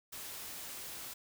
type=noise; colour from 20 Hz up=white; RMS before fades=-45 dBFS; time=0.12-1.14 s; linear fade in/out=10 ms; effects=none